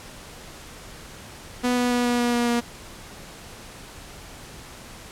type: tone with pitch steps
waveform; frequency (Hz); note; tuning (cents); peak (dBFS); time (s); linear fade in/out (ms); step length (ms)
sawtooth; 246.9 / 245.3 / 243.8 / 242.2 / 240.7 / 239.2 / 237.7; B3 / B3 / B3 / B3 / B3 / A#3 / A#3; 0 / -12 / -22 / -34 / -44 / +45 / +34; -16; 1.63-2.61; 20; 140
effects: pink hiss -42 dBFS RMS until 5.11 s + low-pass 11000 Hz 12 dB/octave